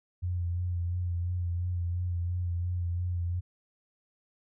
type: tone with vibrato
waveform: sine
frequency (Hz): 88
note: F2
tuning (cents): +14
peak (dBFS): -28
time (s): 0.22-3.41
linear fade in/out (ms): 20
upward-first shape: sine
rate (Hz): 2.9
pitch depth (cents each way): 34
effects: none